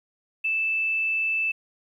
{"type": "tone", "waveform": "sine", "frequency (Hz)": 2637, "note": "E7", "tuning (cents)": 0, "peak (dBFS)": -22, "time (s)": [0.44, 1.52], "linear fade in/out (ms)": 10, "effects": ["10-bit"]}